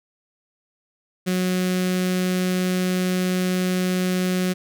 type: tone with notch filter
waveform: sawtooth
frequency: 183.1 Hz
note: F#3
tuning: 18 cents flat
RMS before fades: -22 dBFS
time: 1.26-4.54 s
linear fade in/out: 20 ms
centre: 900 Hz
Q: 1
effects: none